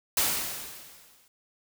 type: noise with exponential decay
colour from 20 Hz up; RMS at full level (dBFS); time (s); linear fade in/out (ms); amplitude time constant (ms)
white; -23; 0.17-1.28; 2; 240
effects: none